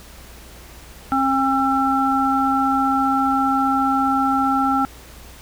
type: harmonic tone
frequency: 268.5 Hz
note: C4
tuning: 45 cents sharp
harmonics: 1 / 3 / 5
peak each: -20 / -20 / -20 dBFS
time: 1.12-4.85 s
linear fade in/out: 0 ms
effects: added 60 Hz sine -43 dBFS peak until 5.41 s + pink hiss -43 dBFS RMS until 5.41 s